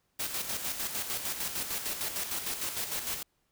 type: noise with tremolo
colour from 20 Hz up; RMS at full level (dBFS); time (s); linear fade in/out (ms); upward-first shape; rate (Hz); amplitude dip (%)
white; -33; 0.19-3.23; 10; square; 6.6; 50
effects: pink hiss -75 dBFS RMS until 3.51 s